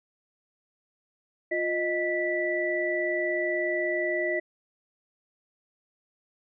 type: tone cluster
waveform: sine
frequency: 352.4 / 622 / 1968 Hz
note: F4 / D#5 / B6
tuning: +16 / -1 / -7 cents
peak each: -30 / -29 / -29 dBFS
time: 1.51-4.4 s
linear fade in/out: 10 ms
effects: none